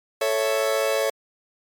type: chord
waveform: 40% pulse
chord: A major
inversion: none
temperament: equal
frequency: 440 / 554.4 / 659.3 Hz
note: A4 / C#5 / E5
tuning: 0 / 0 / 0 cents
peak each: -25 / -22 / -26 dBFS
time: 0.21-1.1 s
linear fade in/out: 5 ms
effects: MP3 96 kbps